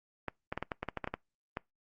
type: clicks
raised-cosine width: 0.5 ms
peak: -19 dBFS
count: 12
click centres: 0.283 / 0.525 / 0.576 / 0.626 / 0.718 / 0.83 / 0.887 / 0.973 / 1.043 / 1.075 / 1.14 / 1.571 s
effects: noise-tail reverb RT60 0.2 s tail -26 dB re dry + Opus 48 kbps